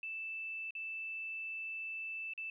sine tone with dropouts, 2643 Hz, E7, 4 cents sharp, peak -39 dBFS, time 0.03-2.5 s, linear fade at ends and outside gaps 2 ms, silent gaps 0.707-0.751 / 2.336-2.377 s, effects 13-bit

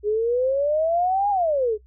sine exponential two-way sweep, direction up then down, 409.2 to 830.6 to 409.2 Hz, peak -18 dBFS, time 0.03-1.78 s, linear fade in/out 50 ms, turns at 1.3 s, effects noise-tail reverb RT60 0.1 s tail -20 dB re dry + added 62 Hz sine -49 dBFS peak until 1.86 s

